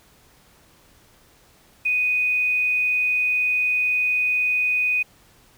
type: tone with quantisation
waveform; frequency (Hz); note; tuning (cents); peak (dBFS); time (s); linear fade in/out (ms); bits
sine; 2489; D#7; 0; -18; 1.85-5.03; 10; 8
effects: pink hiss -55 dBFS RMS until 5.57 s